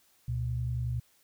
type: tone pair together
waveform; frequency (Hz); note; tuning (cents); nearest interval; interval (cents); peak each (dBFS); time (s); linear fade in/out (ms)
sine; 69.3 / 120.19; C#2 / B2; 0 / -47; minor seventh; 953; -35 / -30; 0.28-1; 5
effects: white hiss -66 dBFS RMS until 1.23 s